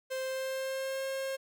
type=tone with pitch glide; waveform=45% pulse; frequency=523.3 to 536.2 Hz; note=C5 to C5; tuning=0 to +42 cents; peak=-33 dBFS; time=0.1-1.37 s; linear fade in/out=20 ms; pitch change=+42 cents; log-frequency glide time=0.22-1.06 s; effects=none